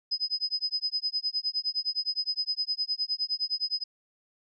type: tone with tremolo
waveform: sine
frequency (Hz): 5030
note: D#8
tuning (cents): +18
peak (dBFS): -24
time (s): 0.11-3.84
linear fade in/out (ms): 10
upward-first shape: sine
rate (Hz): 9.7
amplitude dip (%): 100
effects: none